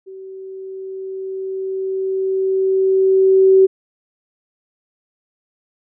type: tone with level ramp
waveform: sine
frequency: 381.9 Hz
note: G4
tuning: 45 cents flat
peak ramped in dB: -32 to -6 dBFS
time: 0.06-3.67 s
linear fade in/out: 20 ms
effects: none